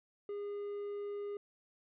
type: tone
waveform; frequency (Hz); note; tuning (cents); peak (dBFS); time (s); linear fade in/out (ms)
triangle; 408.3; G#4; -29; -36; 0.29-1.37; 2
effects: resampled to 8000 Hz